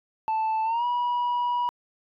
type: tone with pitch glide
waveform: sine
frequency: 880 to 970.8 Hz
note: A5 to B5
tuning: 0 to -30 cents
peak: -20 dBFS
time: 0.28-1.69 s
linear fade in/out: 0 ms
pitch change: +170 cents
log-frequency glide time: 0.64-0.85 s
effects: tanh soft clip ceiling -22 dBFS